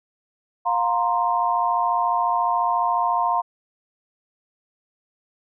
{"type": "chord", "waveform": "sine", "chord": "F suspended fourth", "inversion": "none", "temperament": "equal with one note detuned", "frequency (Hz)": [707.8, 932.3, 1046.5], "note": ["F5", "Bb5", "C6"], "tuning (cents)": [23, 0, 0], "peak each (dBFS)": [-23, -22, -23], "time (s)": [0.65, 3.42], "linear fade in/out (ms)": 20, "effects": []}